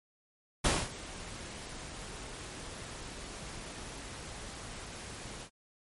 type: noise with ADSR envelope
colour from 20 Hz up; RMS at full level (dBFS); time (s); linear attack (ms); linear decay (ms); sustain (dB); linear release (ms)
pink; -26; 0.64-5.5; 11; 230; -18; 77
effects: MP3 48 kbps